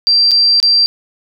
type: tone with dropouts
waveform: sine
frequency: 4710 Hz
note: D8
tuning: 4 cents sharp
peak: -7 dBFS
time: 0.07-0.86 s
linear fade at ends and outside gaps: 0 ms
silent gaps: 0.31-0.316 / 0.601-0.628 s
effects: none